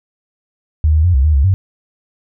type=tone with pitch steps; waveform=sine; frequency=77 / 77.7 / 88.7 / 66 / 77.2 / 68.3 / 95.4 Hz; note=D#2 / D#2 / F2 / C2 / D#2 / C#2 / G2; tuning=-17 / -2 / +27 / +16 / -13 / -25 / -47 cents; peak=-8 dBFS; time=0.84-1.54 s; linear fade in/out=0 ms; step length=100 ms; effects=none